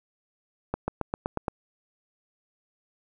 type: accelerating click train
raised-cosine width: 1 ms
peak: -13 dBFS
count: 7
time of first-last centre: 0.74-1.482 s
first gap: 140 ms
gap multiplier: 0.95
effects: none